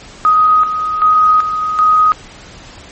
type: tone with tremolo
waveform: sine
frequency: 1253 Hz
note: D#6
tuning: 12 cents sharp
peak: -6 dBFS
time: 0.25-2.12 s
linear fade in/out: 0 ms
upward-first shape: square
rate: 1.3 Hz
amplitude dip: 60%
effects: pink hiss -36 dBFS RMS until 2.91 s + MP3 32 kbps